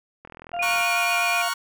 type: click train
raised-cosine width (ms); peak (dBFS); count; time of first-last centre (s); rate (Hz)
0.5; -26; 24; 0.25-0.808; 41.2
type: harmonic tone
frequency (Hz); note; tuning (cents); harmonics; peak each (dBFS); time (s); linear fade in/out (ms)
698.5; F5; 0; 1 / 2 / 4; -26 / -41 / -42; 0.53-1.49; 10
type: tone with vibrato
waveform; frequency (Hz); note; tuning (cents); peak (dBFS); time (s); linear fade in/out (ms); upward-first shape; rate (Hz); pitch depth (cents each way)
sine; 2428; D#7; -43; -23; 0.59-1.42; 5; triangle; 8.1; 30
type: chord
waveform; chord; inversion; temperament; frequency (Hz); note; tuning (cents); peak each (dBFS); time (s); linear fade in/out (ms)
sawtooth; Gb major seventh; first; equal with one note detuned; 932.3 / 1108.7 / 1401.8 / 1480; Bb5 / Db6 / F6 / Gb6; 0 / 0 / +6 / 0; -29 / -24 / -26 / -27; 0.62-1.54; 10
effects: none